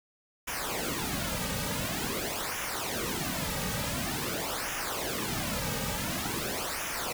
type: noise with flanger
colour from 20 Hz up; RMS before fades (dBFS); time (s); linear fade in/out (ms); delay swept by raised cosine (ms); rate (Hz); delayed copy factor
pink; -33; 0.47-7.13; 10; 0.23 to 2.93; 0.47; -0.75
effects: none